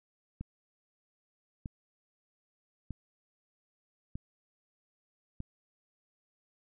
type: click train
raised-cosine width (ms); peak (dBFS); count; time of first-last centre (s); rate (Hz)
5; -26; 5; 0.41-5.404; 0.801
effects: none